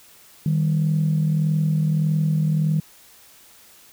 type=tone pair together; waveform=sine; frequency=155.5 / 197.16 Hz; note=D#3 / G3; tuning=-1 / +10 cents; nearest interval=major third; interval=411 cents; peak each=-17 / -25 dBFS; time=0.46-2.8 s; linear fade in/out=2 ms; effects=tanh soft clip ceiling -11 dBFS + white hiss -50 dBFS RMS until 3.92 s